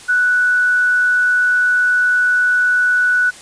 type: tone with frequency modulation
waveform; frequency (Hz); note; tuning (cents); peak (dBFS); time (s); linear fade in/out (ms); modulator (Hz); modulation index
sine; 1480; F#6; 0; -11; 0.08-3.31; 20; 91.9; 0.21
effects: white hiss -38 dBFS RMS until 3.41 s + resampled to 22050 Hz